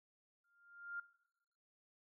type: tone with exponential growth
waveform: sine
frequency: 1400 Hz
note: F6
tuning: 4 cents sharp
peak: -40 dBFS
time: 0.44-1 s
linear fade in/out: 5 ms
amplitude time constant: 120 ms
effects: noise-tail reverb RT60 1.0 s tail -19 dB re dry